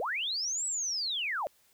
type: linear two-way sweep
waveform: sine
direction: up then down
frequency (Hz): 414.4 to 7920 to 519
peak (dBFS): -30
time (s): 0-1.47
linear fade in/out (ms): 0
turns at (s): 0.66
effects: white hiss -66 dBFS RMS until 1.73 s